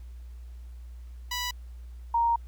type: tone pair in turn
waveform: 10% pulse / sine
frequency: 984 / 933.1 Hz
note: B5 / A#5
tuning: -7 / +1 cents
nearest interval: minor second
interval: 92 cents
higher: first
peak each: -21 dBFS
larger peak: neither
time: 1.31-1.51 / 2.14-2.36 s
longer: second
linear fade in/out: 5 ms
effects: added 60 Hz sine -40 dBFS peak until 2.47 s + pink hiss -65 dBFS RMS until 2.47 s